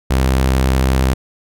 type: tone with vibrato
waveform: sawtooth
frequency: 65.4 Hz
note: C2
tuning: in tune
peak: -8 dBFS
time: 0.1-1.14 s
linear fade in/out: 10 ms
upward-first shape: sine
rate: 11 Hz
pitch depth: 10 cents each way
effects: none